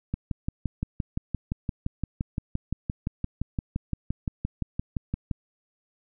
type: click train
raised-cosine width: 5 ms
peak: -15 dBFS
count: 31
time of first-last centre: 0.14-5.312 s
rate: 5.8 Hz
effects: none